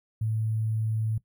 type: tone with sample-and-hold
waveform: sine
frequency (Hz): 110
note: A2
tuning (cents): 0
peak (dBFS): -25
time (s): 0.21-1.18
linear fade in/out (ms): 5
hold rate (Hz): 11025
effects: noise-tail reverb RT60 0.1 s tail -18 dB re dry